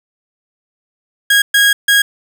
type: tone bursts at uneven times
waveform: 30% pulse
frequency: 1641 Hz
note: G#6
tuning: 21 cents flat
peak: -5 dBFS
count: 3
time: 1.3-1.42 / 1.54-1.73 / 1.88-2.02 s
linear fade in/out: 5 ms
effects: none